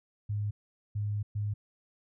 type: tone bursts at uneven times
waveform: sine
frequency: 103.83 Hz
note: G#2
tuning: in tune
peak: -29 dBFS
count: 3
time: 0.29-0.51 / 0.95-1.23 / 1.35-1.54 s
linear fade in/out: 10 ms
effects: none